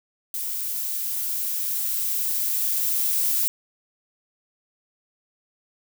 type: noise with level ramp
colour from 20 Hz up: violet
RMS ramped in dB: -29 to -22 dBFS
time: 0.34-3.48 s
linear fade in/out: 0 ms
effects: none